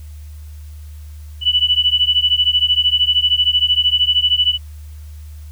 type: beating tone pair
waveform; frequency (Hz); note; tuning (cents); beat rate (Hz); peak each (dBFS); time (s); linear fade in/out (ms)
sine; 2960 / 2973; F#7 / F#7; 0 / +8; 13; -15; 1.41-4.58; 50
effects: added 75 Hz sine -31 dBFS peak until 5.51 s + white hiss -51 dBFS RMS until 5.51 s